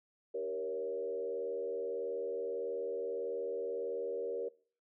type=tone with frequency modulation; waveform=sine; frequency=469.3 Hz; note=A#4; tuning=12 cents sharp; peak=-34 dBFS; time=0.34-4.49 s; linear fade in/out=10 ms; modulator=81.6 Hz; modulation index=0.94; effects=noise-tail reverb RT60 0.5 s tail -24 dB re dry